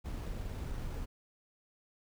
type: noise with sample-and-hold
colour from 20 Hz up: brown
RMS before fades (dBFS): -39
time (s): 0.04-1.06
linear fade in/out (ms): 20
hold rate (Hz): 7350
effects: none